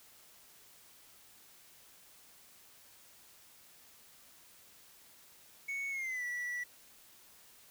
triangle tone with pitch glide, 2217 to 1952.4 Hz, C#7 to B6, 0 to -20 cents, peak -34 dBFS, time 5.68-6.64 s, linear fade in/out 10 ms, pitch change -220 cents, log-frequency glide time 5.9-6.24 s, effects white hiss -60 dBFS RMS until 7.7 s

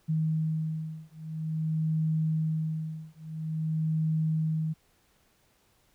sine beating tone pair, 157.8 / 158.29 Hz, D#3 / D#3, +25 / +30 cents, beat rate 0.49 Hz, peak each -30 / -30 dBFS, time 0.08-4.74 s, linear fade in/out 20 ms, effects pink hiss -67 dBFS RMS until 5.94 s

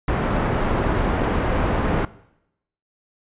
pink low-pass noise, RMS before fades -21 dBFS, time 0.08-2.05 s, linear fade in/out 2 ms, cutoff 1400 Hz, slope 12 dB/octave, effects noise-tail reverb RT60 0.8 s tail -19 dB re dry + resampled to 8000 Hz

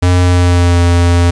square tone with pitch glide, 89.6 to 86.75 Hz, F2 to F2, +45 to -11 cents, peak -7 dBFS, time 0.02-1.31 s, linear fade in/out 10 ms, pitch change -56 cents, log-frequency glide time 0.24-0.8 s, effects resampled to 22050 Hz + 7-bit

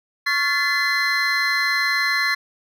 triangle tone cluster, 1107 / 1394 / 1735 / 2034 / 4129 Hz, C#6 / F6 / A6 / C7 / C8, -3 / -4 / -25 / -50 / -24 cents, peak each -25 / -29 / -20 / -21 / -25 dBFS, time 0.26-2.35 s, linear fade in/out 10 ms, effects none

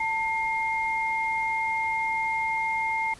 sine tone pair together, 893.9 / 2126 Hz, A5 / C7, +27 / +27 cents, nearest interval octave + minor third, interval 1500 cents, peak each -27 dBFS, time 0-3.14 s, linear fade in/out 5 ms, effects pink hiss -49 dBFS RMS until 3.19 s + resampled to 24000 Hz

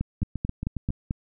two click trains, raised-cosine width 5 ms, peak -17 / -14 dBFS, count 6 / 6, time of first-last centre 0.22-0.904 / 0.01-1.109 s, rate 7.31 / 4.55 Hz, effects none

